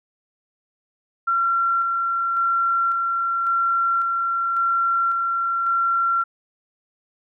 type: tone with tremolo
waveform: sine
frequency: 1366 Hz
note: F6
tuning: 39 cents flat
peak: -17 dBFS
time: 1.27-6.24 s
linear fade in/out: 10 ms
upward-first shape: square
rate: 0.91 Hz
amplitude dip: 25%
effects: none